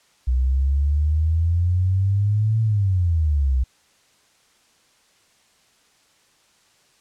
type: exponential two-way sweep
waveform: sine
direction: up then down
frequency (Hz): 61.74 to 112.5 to 61.74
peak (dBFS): -16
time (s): 0.27-3.64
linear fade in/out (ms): 10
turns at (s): 2.62
effects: white hiss -59 dBFS RMS until 7 s + low-pass 8000 Hz 12 dB/octave